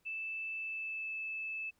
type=tone with pitch glide; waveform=sine; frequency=2637 to 2620 Hz; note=E7 to E7; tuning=0 to -11 cents; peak=-37 dBFS; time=0.05-1.71 s; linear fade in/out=20 ms; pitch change=-11 cents; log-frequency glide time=0.58-1.12 s; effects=pink hiss -75 dBFS RMS until 1.79 s